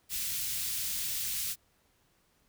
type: band-stop noise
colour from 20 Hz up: white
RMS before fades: -34 dBFS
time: 0.09-1.56 s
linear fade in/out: 50 ms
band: 120 to 2700 Hz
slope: 12 dB/octave
effects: pink hiss -70 dBFS RMS until 2.48 s